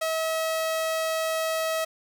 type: tone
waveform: sawtooth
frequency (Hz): 643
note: E5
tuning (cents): -43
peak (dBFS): -21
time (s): 0.01-1.85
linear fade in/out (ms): 10
effects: none